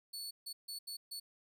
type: tone bursts at uneven times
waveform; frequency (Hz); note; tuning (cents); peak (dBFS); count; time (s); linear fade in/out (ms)
sawtooth; 4435; C#8; 0; -39; 5; 0.13-0.31 / 0.46-0.53 / 0.68-0.79 / 0.87-0.97 / 1.11-1.2; 10
effects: none